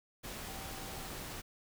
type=tone in noise; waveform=sine; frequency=775 Hz; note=G5; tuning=20 cents flat; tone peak=-52 dBFS; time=0.47-1.09 s; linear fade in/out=20 ms; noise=pink; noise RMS=-44 dBFS; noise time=0.23-1.42 s; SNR=-11 dB; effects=none